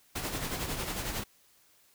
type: noise with tremolo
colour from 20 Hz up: pink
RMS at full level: -33 dBFS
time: 0.15-1.24 s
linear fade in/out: 10 ms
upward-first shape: sine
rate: 11 Hz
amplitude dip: 50%
effects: white hiss -64 dBFS RMS until 1.94 s